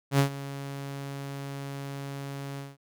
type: tone with ADSR envelope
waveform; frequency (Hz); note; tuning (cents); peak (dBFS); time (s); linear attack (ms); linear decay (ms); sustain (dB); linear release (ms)
sawtooth; 139.1; C#3; +6; -14; 0.11-2.77; 79; 100; -17; 190
effects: none